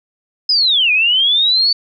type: linear two-way sweep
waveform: sine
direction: down then up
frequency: 5120 to 2420 to 4523 Hz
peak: -10 dBFS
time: 0.49-1.73 s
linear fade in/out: 5 ms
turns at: 0.92 s
effects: none